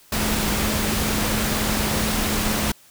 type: tone in noise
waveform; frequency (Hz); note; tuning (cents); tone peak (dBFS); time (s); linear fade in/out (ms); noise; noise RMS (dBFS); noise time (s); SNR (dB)
sine; 212.9; G#3; +43; -26; 0.12-2.72; 5; pink; -23; 0.12-2.72; -6
effects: white hiss -52 dBFS RMS until 2.9 s